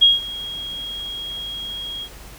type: tone with ADSR envelope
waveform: sine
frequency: 3279 Hz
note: G#7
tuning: 23 cents flat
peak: -7 dBFS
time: 0.01-2.09 s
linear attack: 18 ms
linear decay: 170 ms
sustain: -20 dB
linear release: 62 ms
effects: added 50 Hz sine -42 dBFS peak until 2.38 s + pink hiss -42 dBFS RMS until 2.38 s